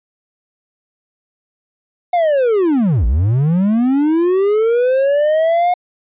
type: linear two-way sweep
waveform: triangle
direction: down then up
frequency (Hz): 723 to 52.1 to 723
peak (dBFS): -9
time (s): 2.13-5.74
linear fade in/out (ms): 5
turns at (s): 3.06
effects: resampled to 8000 Hz